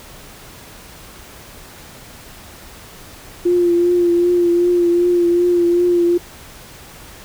sine tone with vibrato, 349.2 Hz, F4, in tune, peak -11 dBFS, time 3.45-6.18 s, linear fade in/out 10 ms, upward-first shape triangle, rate 2.6 Hz, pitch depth 30 cents each way, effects pink hiss -39 dBFS RMS until 7.24 s

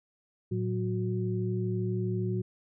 sine tone cluster, 112.8 / 185.3 / 366.3 Hz, A2 / F#3 / F#4, +44 / +3 / -17 cents, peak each -30 / -33 / -34 dBFS, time 0.51-2.42 s, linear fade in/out 10 ms, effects none

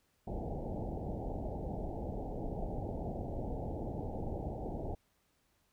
pink low-pass noise, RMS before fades -39 dBFS, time 0.27-4.95 s, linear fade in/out 5 ms, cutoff 850 Hz, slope 96 dB/octave, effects pink hiss -75 dBFS RMS until 5.72 s

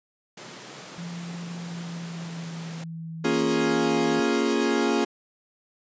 pink high-pass noise, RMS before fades -42 dBFS, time 0.37-2.84 s, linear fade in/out 5 ms, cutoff 130 Hz, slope 48 dB/octave
sine tone with pitch glide, 172.2 to 162.54 Hz, F3 to E3, -24 to -24 cents, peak -33 dBFS, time 0.98-4.2 s, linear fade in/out 2 ms, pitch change -100 cents, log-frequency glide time 1.61-3.21 s
40% pulse chord, Bb minor seventh, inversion none, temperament equal, 233.1 / 277.2 / 349.2 / 415.3 Hz, Bb3 / Db4 / F4 / Ab4, 0 / 0 / 0 / 0 cents, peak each -26 dBFS, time 3.24-5.05 s, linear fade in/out 10 ms
effects resampled to 16000 Hz

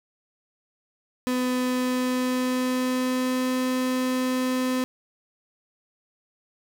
35% pulse tone with pitch glide, 251.9 to 255.6 Hz, B3 to C4, +34 to -40 cents, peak -21 dBFS, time 1.27-4.84 s, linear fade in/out 0 ms, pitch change +26 cents, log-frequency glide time 1.51-3.53 s, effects none

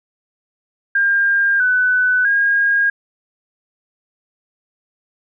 sine tone with pitch steps, 1604 / 1500 / 1628 Hz, G6 / F#6 / G#6, +39 / +23 / -35 cents, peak -12 dBFS, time 0.95-2.9 s, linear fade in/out 5 ms, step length 650 ms, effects none

